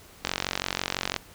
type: click train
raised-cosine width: 0.2 ms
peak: -8 dBFS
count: 43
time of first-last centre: 0.25-1.163 s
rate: 46 Hz
effects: pink hiss -51 dBFS RMS until 1.34 s